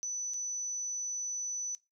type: tone with dropouts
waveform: sine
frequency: 5980 Hz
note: F#8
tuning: 17 cents sharp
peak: -33 dBFS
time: 0.03-1.75 s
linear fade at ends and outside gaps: 0 ms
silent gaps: 0.336-0.342 s
effects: noise-tail reverb RT60 0.2 s tail -18 dB re dry